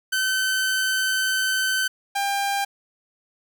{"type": "tone pair in turn", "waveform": "sawtooth", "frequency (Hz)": [1531, 797.5], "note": ["G6", "G5"], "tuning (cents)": [-41, 30], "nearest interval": "major seventh", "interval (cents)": 1129, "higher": "first", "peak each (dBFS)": [-17, -18], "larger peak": "first", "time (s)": [[0.12, 1.88], [2.15, 2.65]], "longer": "first", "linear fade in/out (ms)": 10, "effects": []}